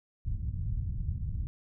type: low-pass noise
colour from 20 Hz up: white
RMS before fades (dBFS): -33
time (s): 0.25-1.47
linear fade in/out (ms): 0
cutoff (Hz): 110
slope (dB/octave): 24
effects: none